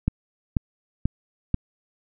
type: click train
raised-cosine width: 5 ms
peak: -8 dBFS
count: 4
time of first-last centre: 0.08-1.543 s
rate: 2.05 Hz
effects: none